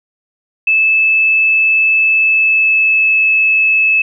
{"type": "tone with pitch glide", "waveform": "sine", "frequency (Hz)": [2618, 2603], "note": ["E7", "E7"], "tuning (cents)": [-13, -22], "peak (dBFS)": -8, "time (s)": [0.67, 4.02], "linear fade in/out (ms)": 5, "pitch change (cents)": -9, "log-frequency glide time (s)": [2.12, 3.24], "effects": []}